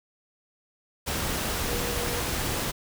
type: tone in noise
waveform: sine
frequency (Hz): 479.7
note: A#4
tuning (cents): +50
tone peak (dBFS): -34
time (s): 1.68-2.21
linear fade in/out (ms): 20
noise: pink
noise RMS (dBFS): -29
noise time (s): 1.06-2.72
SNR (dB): -8
effects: none